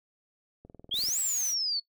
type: click train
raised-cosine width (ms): 2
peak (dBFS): -35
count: 10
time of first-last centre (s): 0.65-1.087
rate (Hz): 20.6
type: exponential two-way sweep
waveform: sine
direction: up then down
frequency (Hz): 3121 to 7902 to 4380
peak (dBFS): -27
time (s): 0.91-1.8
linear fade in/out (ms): 10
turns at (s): 1.19
type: noise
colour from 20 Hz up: blue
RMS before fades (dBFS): -38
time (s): 0.93-1.55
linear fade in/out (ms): 50
effects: noise-tail reverb RT60 0.1 s tail -21 dB re dry